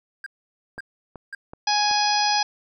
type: tone bursts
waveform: triangle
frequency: 1600 Hz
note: G6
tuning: 35 cents sharp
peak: -29 dBFS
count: 3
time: 0.24-1.349 s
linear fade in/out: 2 ms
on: 23 ms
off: 520 ms
type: click train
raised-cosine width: 1 ms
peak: -24 dBFS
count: 4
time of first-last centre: 0.78-1.912 s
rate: 2.65 Hz
type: harmonic tone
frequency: 832 Hz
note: G#5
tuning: 3 cents sharp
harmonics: 1 / 2 / 3 / 4 / 5 / 6 / 7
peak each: -21 / -30 / -30 / -32 / -31 / -24 / -32 dBFS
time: 1.67-2.43 s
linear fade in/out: 5 ms
effects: none